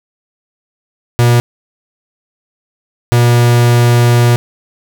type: tone pair in turn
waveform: 45% pulse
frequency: 120 / 120 Hz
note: B2 / B2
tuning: -49 / -49 cents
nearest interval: unison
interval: 0 cents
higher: neither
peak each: -6 dBFS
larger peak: neither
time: 1.19-1.4 / 3.12-4.36 s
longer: second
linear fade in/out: 0 ms
effects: none